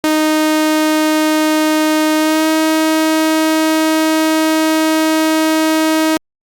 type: tone with pitch glide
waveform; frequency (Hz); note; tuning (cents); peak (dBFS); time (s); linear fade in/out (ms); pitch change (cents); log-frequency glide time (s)
sawtooth; 310.2 to 316; D#4 to D#4; -5 to +27; -7; 0.04-6.17; 0; +32; 2.17-2.47
effects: Opus 48 kbps